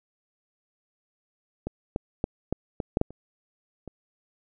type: clicks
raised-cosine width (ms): 2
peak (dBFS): -17 / -13 / -11 / -12 / -15 / -8 / -8 / -30 / -25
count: 9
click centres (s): 1.67 / 1.961 / 2.241 / 2.526 / 2.802 / 2.971 / 3.014 / 3.106 / 3.877
effects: none